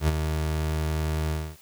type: tone with ADSR envelope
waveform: 30% pulse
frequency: 77.78 Hz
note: D#2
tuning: in tune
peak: -15 dBFS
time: 0-1.57 s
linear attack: 82 ms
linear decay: 27 ms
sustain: -7 dB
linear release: 260 ms
effects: white hiss -54 dBFS RMS until 1.61 s